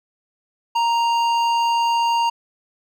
sine tone with hard clipping, 932.3 Hz, A#5, in tune, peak -18 dBFS, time 0.75-2.3 s, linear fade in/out 10 ms, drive 11 dB, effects none

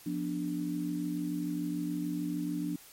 sine chord, B diminished, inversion second, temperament equal, 174.61 / 246.9 / 293.7 Hz, F3 / B3 / D4, 0 / 0 / 0 cents, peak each -36 / -39 / -33 dBFS, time 0.06-2.76 s, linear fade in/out 5 ms, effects white hiss -54 dBFS RMS until 2.92 s + MP3 64 kbps

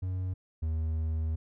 triangle tone pair in turn, 92.5 / 79.55 Hz, F#2 / D#2, 0 / +39 cents, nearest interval minor third, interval 261 cents, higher first, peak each -28 / -26 dBFS, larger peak second, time 0.02-0.34 / 0.62-1.36 s, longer second, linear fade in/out 10 ms, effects none

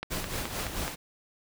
click train, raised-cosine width 0.3 ms, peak -17 dBFS, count 5, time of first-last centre 0.03-0.879 s, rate 4.71 Hz
pink noise with tremolo, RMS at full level -32 dBFS, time 0.1-0.96 s, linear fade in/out 20 ms, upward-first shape sine, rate 4.5 Hz, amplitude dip 55%
effects none

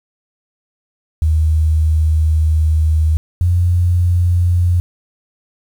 sine tone pair in turn, 78.5 / 88.11 Hz, D#2 / F2, +16 / +16 cents, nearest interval major second, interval 200 cents, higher second, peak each -10 dBFS, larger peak neither, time 1.22-3.17 / 3.41-4.8 s, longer first, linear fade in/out 0 ms, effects 7-bit

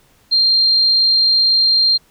sine tone, 4186 Hz, C8, in tune, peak -10 dBFS, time 0.31-1.98 s, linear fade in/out 20 ms, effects pink hiss -54 dBFS RMS until 2.1 s

